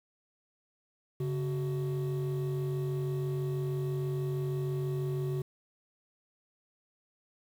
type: tone pair together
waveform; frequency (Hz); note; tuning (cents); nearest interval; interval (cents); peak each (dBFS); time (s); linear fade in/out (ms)
triangle; 140 / 373.8; C#3 / F#4; +18 / +18; octave + perfect fourth; 1700; -28 / -32; 1.2-5.42; 5
effects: tanh soft clip ceiling -25 dBFS + 9-bit